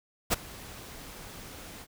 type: noise with ADSR envelope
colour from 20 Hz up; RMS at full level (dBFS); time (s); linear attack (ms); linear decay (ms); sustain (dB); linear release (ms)
pink; -22; 0.3-1.87; 30; 17; -23; 54
effects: none